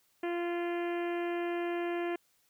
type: harmonic tone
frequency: 346.1 Hz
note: F4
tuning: 16 cents flat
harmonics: 1 / 2 / 3 / 4 / 5 / 6 / 7 / 8 / 9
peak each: -32 / -39 / -46 / -49 / -45 / -48 / -49 / -52 / -56 dBFS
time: 0.23-2.16 s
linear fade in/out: 5 ms
effects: white hiss -71 dBFS RMS until 2.49 s